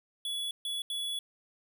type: tone bursts at uneven times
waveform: square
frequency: 3396 Hz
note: G#7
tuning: 38 cents sharp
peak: -33 dBFS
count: 3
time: 0.25-0.51 / 0.65-0.82 / 0.9-1.19 s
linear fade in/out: 2 ms
effects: none